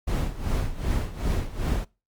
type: noise with tremolo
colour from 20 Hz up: brown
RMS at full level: -23 dBFS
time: 0.07-1.85 s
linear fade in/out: 10 ms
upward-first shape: sine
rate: 2.6 Hz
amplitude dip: 80%
effects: noise-tail reverb RT60 0.3 s tail -24 dB re dry + Opus 48 kbps